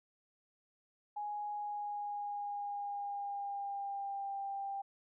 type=tone with pitch glide; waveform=sine; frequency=830.6 to 791.7 Hz; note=G#5 to G5; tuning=0 to +17 cents; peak=-37 dBFS; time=1.16-4.82 s; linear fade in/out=10 ms; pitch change=-83 cents; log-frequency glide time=1.52-4.36 s; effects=none